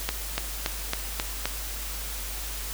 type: accelerating click train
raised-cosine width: 0.2 ms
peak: -8 dBFS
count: 6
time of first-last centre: 0.09-1.456 s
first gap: 290 ms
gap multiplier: 0.97
effects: added 50 Hz sine -35 dBFS peak until 2.73 s + white hiss -36 dBFS RMS until 2.73 s